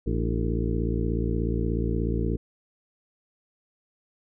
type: harmonic tone with a mistuned harmonic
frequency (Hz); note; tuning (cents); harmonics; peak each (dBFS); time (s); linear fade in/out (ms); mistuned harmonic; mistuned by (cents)
56.7; A#1; -47; 1 / 2 / 3 / 4 / 5 / 6 / 7 / 8; -27 / -30 / -32 / -33 / -34 / -35 / -35 / -36; 0.06-2.37; 10; 5; +100
effects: none